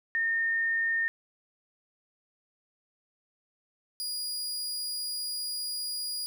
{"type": "tone pair in turn", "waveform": ["sine", "sawtooth"], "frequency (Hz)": [1826, 4875], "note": ["A#6", "D#8"], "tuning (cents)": [-36, -36], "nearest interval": "octave + perfect fourth", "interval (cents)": 1700, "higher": "second", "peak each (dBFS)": [-25, -29], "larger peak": "first", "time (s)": [[0.15, 1.08], [4, 6.26]], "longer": "second", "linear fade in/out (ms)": 0, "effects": []}